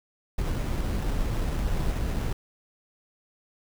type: noise with sample-and-hold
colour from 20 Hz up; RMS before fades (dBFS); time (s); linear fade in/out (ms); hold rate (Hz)
brown; -27; 0.38-2.33; 5; 4410
effects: none